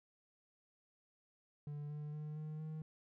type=tone with pitch steps; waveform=triangle; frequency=146.83 / 149.14 / 151.48 / 153.86 / 156.28 Hz; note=D3 / D3 / D#3 / D#3 / D#3; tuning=0 / +27 / -46 / -19 / +8 cents; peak=-40 dBFS; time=1.67-2.82 s; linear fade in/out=2 ms; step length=230 ms; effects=none